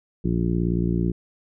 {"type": "harmonic tone", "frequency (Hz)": 58.27, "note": "A#1", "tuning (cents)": 0, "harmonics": [1, 2, 3, 4, 5, 6, 7], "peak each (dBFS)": [-27, -28, -23, -32, -30, -29, -36], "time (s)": [0.24, 1.12], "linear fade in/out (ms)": 10, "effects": []}